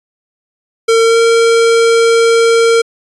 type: tone with pitch glide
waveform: square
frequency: 454.6 to 459.9 Hz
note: A#4 to A#4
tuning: -43 to -23 cents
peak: -7 dBFS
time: 0.88-2.82 s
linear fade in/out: 10 ms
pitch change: +20 cents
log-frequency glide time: 1.03-1.18 s
effects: resampled to 22050 Hz